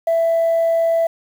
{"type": "tone", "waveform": "sine", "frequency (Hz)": 663, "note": "E5", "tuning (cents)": 10, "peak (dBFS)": -12, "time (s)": [0.07, 1.07], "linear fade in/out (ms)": 5, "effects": ["tanh soft clip ceiling -11 dBFS", "7-bit"]}